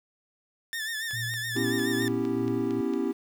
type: tone with vibrato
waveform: sawtooth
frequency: 1779 Hz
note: A6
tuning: 19 cents sharp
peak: -27 dBFS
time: 0.73-2.08 s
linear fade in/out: 0 ms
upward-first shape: sine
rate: 7.1 Hz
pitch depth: 66 cents each way
type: click train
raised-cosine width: 0.2 ms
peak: -26 dBFS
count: 9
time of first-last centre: 1.11-2.936 s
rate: 4.38 Hz
type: tone with tremolo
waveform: sine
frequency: 116.54 Hz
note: A#2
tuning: in tune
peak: -32 dBFS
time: 1.13-2.81 s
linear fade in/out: 5 ms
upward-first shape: triangle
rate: 2.4 Hz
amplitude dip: 65%
type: chord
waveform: triangle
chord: C# half-diminished seventh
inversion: third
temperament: equal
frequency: 246.9 / 277.2 / 329.6 / 392 Hz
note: B3 / C#4 / E4 / G4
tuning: 0 / 0 / 0 / 0 cents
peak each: -29 dBFS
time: 1.55-3.13 s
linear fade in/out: 20 ms
effects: 9-bit